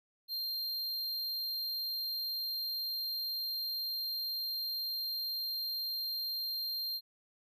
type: tone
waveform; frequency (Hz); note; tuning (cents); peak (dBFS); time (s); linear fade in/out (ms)
square; 4186; C8; 0; -35; 0.28-7.01; 50
effects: none